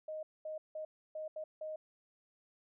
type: tone bursts at uneven times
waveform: sine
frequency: 622.3 Hz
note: D#5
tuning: in tune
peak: -39 dBFS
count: 6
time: 0.08-0.23 / 0.45-0.58 / 0.75-0.85 / 1.15-1.28 / 1.36-1.44 / 1.61-1.76 s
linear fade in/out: 5 ms
effects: none